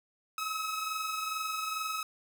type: tone pair together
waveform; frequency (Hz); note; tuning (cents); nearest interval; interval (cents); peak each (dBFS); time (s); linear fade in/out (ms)
sawtooth; 1278 / 1300.3; D#6 / E6; +46 / -24; unison; 30; -30 / -36; 0.38-2.03; 2
effects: none